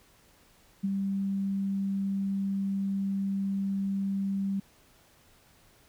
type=tone with ADSR envelope; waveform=sine; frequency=196 Hz; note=G3; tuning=in tune; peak=-24 dBFS; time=0.83-4.6 s; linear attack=16 ms; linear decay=26 ms; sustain=-3 dB; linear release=6 ms; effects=pink hiss -61 dBFS RMS until 5.88 s